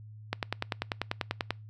click train, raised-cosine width 0.3 ms, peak -13 dBFS, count 13, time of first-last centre 0.33-1.506 s, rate 10.2 Hz, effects noise-tail reverb RT60 0.3 s tail -26 dB re dry + added 107 Hz sine -45 dBFS peak until 1.69 s

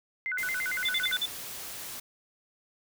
sine tone with vibrato, 1761 Hz, A6, 1 cent sharp, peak -29 dBFS, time 0.26-1.17 s, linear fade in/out 0 ms, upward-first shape square, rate 8.8 Hz, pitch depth 290 cents each way
white noise, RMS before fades -40 dBFS, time 0.38-2 s, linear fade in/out 5 ms
sine tone bursts, 3503 Hz, A7, 8 cents flat, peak -26 dBFS, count 5, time 0.85-1.258 s, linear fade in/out 5 ms, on 44 ms, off 47 ms
effects none

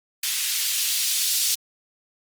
violet noise with band-pass filter sweep, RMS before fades -24 dBFS, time 0.23-1.55 s, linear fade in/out 5 ms, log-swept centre 2500 to 4000 Hz, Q 1.1, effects Opus 32 kbps

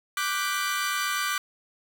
sawtooth chord, G major seventh, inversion second, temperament equal, 1174.7 / 1480 / 1568 / 1975.5 Hz, D6 / F#6 / G6 / B6, 0 / 0 / 0 / 0 cents, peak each -25 / -28 / -30 / -31 dBFS, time 0.17-1.38 s, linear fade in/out 2 ms, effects none

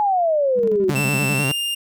sine exponential sweep, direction down, 856 to 362 Hz, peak -15 dBFS, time 0-0.9 s, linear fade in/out 0 ms
triangle tone with tremolo, 202 Hz, G#3, 48 cents flat, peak -22 dBFS, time 0.55-1.44 s, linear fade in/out 50 ms, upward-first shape square, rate 12 Hz, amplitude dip 75%
sawtooth tone with vibrato, 138.59 Hz, C#3, in tune, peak -16 dBFS, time 0.89-1.52 s, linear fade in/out 5 ms, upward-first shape square, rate 10 Hz, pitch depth 87 cents each way
45% pulse tone with pitch glide, 2671 to 2807 Hz, E7 to F7, +22 to +8 cents, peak -21 dBFS, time 0.95-1.75 s, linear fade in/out 10 ms, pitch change +86 cents, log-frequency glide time 1.34-1.54 s
effects none

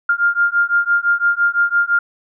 sine beating tone pair, 1400 / 1405.9 Hz, F6 / F6, +4 / +11 cents, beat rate 5.9 Hz, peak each -16 dBFS, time 0.09-1.99 s, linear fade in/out 5 ms, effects none

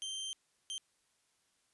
sawtooth tone bursts at uneven times, 3139 Hz, G7, 2 cents sharp, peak -35 dBFS, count 2, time 0.02-0.33 / 0.7-0.78 s, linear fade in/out 0 ms, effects white hiss -75 dBFS RMS until 1.73 s + resampled to 24000 Hz

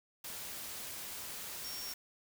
sine tone in noise, 5540 Hz, F8, 15 cents flat, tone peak -43 dBFS, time 1.64-1.93 s, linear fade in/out 5 ms, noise white, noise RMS -44 dBFS, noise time 0.24-1.94 s, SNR -2 dB, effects none

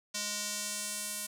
square tone with band-pass filter sweep, 207.7 Hz, G#3, in tune, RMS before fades -37 dBFS, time 0.14-1.27 s, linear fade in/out 10 ms, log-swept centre 6200 to 10000 Hz, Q 1.5, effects none

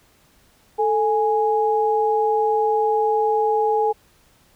sine tone pair together, 440 / 830.6 Hz, A4 / G#5, 0 / 0 cents, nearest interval major seventh, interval 1100 cents, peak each -19 dBFS, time 0.78-3.93 s, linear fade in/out 20 ms, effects pink hiss -57 dBFS RMS until 4.55 s

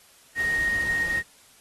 sine tone in noise, 1864.7 Hz, A#6, in tune, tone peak -22 dBFS, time 0.35-1.23 s, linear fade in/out 50 ms, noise pink, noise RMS -38 dBFS, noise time 0.35-1.23 s, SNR +13 dB, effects white hiss -55 dBFS RMS until 1.6 s + AAC 32 kbps

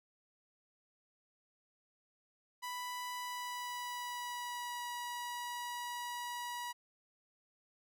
sawtooth tone with pitch glide, 989 to 967.5 Hz, B5 to B5, +2 to -36 cents, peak -36 dBFS, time 2.62-6.73 s, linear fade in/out 20 ms, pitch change -38 cents, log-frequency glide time 3.16-4.87 s, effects none

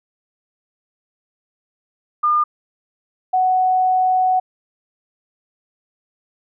sine tone pair in turn, 1209 / 742.8 Hz, D6 / F#5, +50 / +7 cents, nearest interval minor sixth, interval 843 cents, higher first, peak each -13 dBFS, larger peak neither, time 2.23-2.44 / 3.33-4.4 s, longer second, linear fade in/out 10 ms, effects none

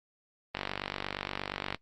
click train, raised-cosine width 0.3 ms, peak -16 dBFS, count 59, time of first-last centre 0.55-1.746 s, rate 48.5 Hz, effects noise-tail reverb RT60 0.1 s tail -20 dB re dry + Opus 24 kbps

